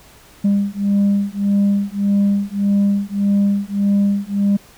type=beating tone pair; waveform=sine; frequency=200 / 201.7 Hz; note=G3 / G3; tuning=+35 / +50 cents; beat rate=1.7 Hz; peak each=-15 dBFS; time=0.44-4.57 s; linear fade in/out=10 ms; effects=tanh soft clip ceiling -10 dBFS + pink hiss -46 dBFS RMS until 4.77 s